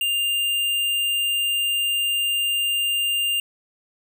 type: tone with hard clipping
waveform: sine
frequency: 2800 Hz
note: F7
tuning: 4 cents sharp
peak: -21 dBFS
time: 0.01-3.4 s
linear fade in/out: 2 ms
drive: 15 dB
effects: none